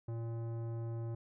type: tone with tanh clipping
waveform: sine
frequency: 115.3 Hz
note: A#2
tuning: 19 cents flat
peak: -39 dBFS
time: 0.08-1.15 s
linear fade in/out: 5 ms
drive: 15 dB
effects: none